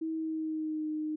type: tone with pitch glide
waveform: sine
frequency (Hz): 321.2 to 307.8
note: E4 to D#4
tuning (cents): -45 to -19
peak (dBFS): -31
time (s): 0.01-1.16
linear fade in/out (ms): 10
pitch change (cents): -74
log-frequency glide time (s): 0.11-0.88
effects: none